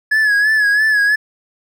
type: tone with vibrato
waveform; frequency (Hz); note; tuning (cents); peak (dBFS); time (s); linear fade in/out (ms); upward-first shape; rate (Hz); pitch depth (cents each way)
triangle; 1700; G#6; +40; -9; 0.11-1.16; 10; sine; 3; 60
effects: none